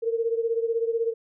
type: beating tone pair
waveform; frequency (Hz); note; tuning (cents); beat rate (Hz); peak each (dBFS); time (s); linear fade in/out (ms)
sine; 455.1 / 471.1; A#4 / A#4; -42 / +18; 16; -24 / -28; 0.02-1.14; 20
effects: none